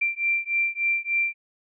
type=beating tone pair; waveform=sine; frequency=2358 / 2361.4 Hz; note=D7 / D7; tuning=+6 / +9 cents; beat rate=3.4 Hz; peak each=-25 dBFS; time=0.01-1.34 s; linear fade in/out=10 ms; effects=none